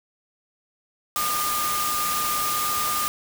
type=tone in noise; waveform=sine; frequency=1212 Hz; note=D#6; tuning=46 cents flat; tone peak=-25 dBFS; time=1.16-3.08 s; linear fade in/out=0 ms; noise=white; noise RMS=-27 dBFS; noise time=1.16-3.08 s; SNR=-1 dB; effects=none